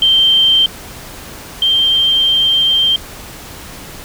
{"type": "tone pair in turn", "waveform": "sine", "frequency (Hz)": [3136, 3156], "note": ["G7", "G7"], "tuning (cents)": [0, 11], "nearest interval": "unison", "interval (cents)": 11, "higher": "second", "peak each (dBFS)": [-7, -9], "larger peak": "first", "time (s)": [[0.02, 0.66], [1.62, 2.96]], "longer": "second", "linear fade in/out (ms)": 2, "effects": ["pink hiss -32 dBFS RMS until 4.04 s"]}